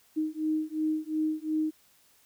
sine beating tone pair, 310 / 312.8 Hz, D#4 / D#4, -6 / +9 cents, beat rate 2.8 Hz, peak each -30 dBFS, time 0.16-1.71 s, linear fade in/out 20 ms, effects white hiss -63 dBFS RMS until 2.25 s

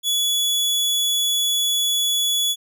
sawtooth tone, 3400 Hz, G#7, 40 cents sharp, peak -15 dBFS, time 0.03-2.56 s, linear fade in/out 50 ms, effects none

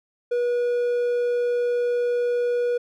triangle tone, 484.1 Hz, B4, 35 cents flat, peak -18 dBFS, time 0.31-2.78 s, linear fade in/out 10 ms, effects none

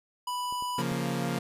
square tone, 988 Hz, B5, in tune, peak -31 dBFS, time 0.27-0.82 s, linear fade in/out 5 ms
clicks, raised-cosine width 2 ms, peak -34 / -33 / -27 dBFS, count 3, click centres 0.525 / 0.624 / 0.918 s
sawtooth chord, Bb minor, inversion first, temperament equal, 138.59 / 174.61 / 233.1 Hz, Db3 / F3 / Bb3, 0 / 0 / 0 cents, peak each -29 dBFS, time 0.78-1.39 s, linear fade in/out 5 ms
effects resampled to 32000 Hz

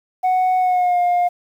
sine tone with pitch glide, 740 to 709 Hz, F#5 to F5, 0 to +26 cents, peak -11 dBFS, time 0.23-1.29 s, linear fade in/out 20 ms, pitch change -74 cents, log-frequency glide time 0.58-0.99 s, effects tanh soft clip ceiling -13 dBFS + 8-bit

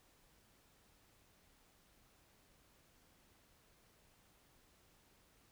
silence, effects pink hiss -70 dBFS RMS until 5.51 s

